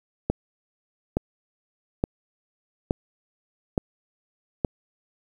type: click train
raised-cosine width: 2 ms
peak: -8 dBFS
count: 6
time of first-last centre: 0.3-4.648 s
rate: 1.15 Hz
effects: 8-bit